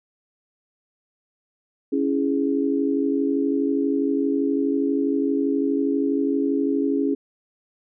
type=chord; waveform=sine; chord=C# minor; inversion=none; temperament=equal; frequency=277.2 / 329.6 / 415.3 Hz; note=C#4 / E4 / G#4; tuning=0 / 0 / 0 cents; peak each=-21 / -26 / -25 dBFS; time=1.92-7.15 s; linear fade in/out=10 ms; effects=none